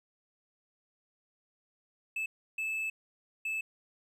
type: tone bursts at uneven times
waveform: triangle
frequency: 2618 Hz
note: E7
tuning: 13 cents flat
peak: -30 dBFS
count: 3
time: 2.16-2.26 / 2.58-2.9 / 3.45-3.61 s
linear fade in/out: 5 ms
effects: none